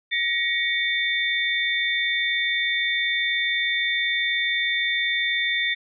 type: tone cluster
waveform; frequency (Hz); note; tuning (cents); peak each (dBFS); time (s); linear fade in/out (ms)
sine; 1897 / 2236 / 3560; A#6 / C#7 / A7; +30 / +14 / +20; -24 / -26 / -26; 0.11-5.75; 20
effects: none